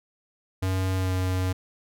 square tone with pitch glide, 94 to 92.6 Hz, F#2 to F#2, +28 to +2 cents, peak -24 dBFS, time 0.62-1.53 s, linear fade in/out 10 ms, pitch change -26 cents, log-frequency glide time 0.96-1.12 s, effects none

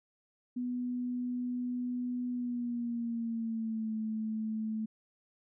sine tone with pitch glide, 246.9 to 218.7 Hz, B3 to A3, 0 to -10 cents, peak -32 dBFS, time 0.56-4.86 s, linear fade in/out 10 ms, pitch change -210 cents, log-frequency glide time 2.3-3.94 s, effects none

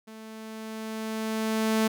sawtooth tone with level ramp, 220 Hz, A3, in tune, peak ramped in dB -39 to -17 dBFS, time 0.07-1.88 s, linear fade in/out 10 ms, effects none

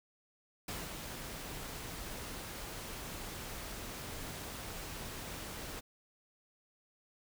pink noise with ADSR envelope, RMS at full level -40 dBFS, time 0.68-5.81 s, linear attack 4 ms, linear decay 200 ms, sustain -4 dB, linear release 22 ms, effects none

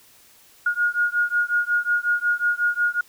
sine beating tone pair, 1431 / 1436.5 Hz, F6 / F6, +42 / +48 cents, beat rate 5.5 Hz, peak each -22 dBFS, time 0.66-3.01 s, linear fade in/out 5 ms, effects white hiss -53 dBFS RMS until 3.08 s

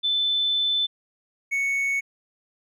sine / triangle tone pair in turn, 3520 / 2217 Hz, A7 / C#7, 0 / 0 cents, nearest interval minor sixth, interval 800 cents, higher first, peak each -20 dBFS, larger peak neither, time 0.03-0.87 / 1.51-2.01 s, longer first, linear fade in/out 20 ms, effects none

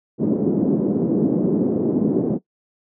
white band-pass noise, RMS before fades -19 dBFS, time 0.18-2.39 s, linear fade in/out 50 ms, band 170 to 360 Hz, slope 24 dB/octave, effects noise-tail reverb RT60 0.1 s tail -18 dB re dry

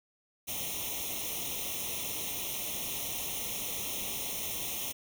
white noise with comb filter, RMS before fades -36 dBFS, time 0.47-4.93 s, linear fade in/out 20 ms, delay 0.32 ms, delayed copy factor +1, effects none

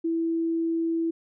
sine tone, 330 Hz, E4, 2 cents sharp, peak -23 dBFS, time 0.04-1.11 s, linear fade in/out 10 ms, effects none

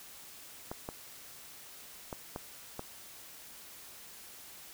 clicks, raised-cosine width 1 ms, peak -24 dBFS, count 5, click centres 0.715 / 0.889 / 2.128 / 2.361 / 2.794 s, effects white hiss -51 dBFS RMS until 4.73 s

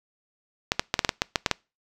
clicks, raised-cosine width 0.2 ms, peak -3 dBFS, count 10, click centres 0.719 / 0.795 / 0.941 / 0.992 / 1.048 / 1.092 / 1.219 / 1.358 / 1.462 / 1.513 s, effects noise-tail reverb RT60 0.3 s tail -26 dB re dry

